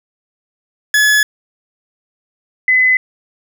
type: tone pair in turn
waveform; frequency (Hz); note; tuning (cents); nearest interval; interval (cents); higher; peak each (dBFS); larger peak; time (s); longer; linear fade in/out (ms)
40% pulse / sine; 1704 / 2021; G#6 / B6; +44 / +39; minor third; 295; second; -8; neither; 0.94-1.23 / 2.68-2.97; neither; 2
effects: none